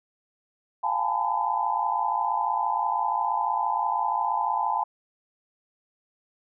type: tone cluster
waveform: sine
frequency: 702 / 805 / 836 / 891 / 1006 Hz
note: F5 / G5 / G#5 / A5 / B5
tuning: +9 / +46 / +11 / +22 / +32 cents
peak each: -34 / -32 / -30 / -27 / -28 dBFS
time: 0.83-4.84 s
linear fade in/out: 10 ms
effects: none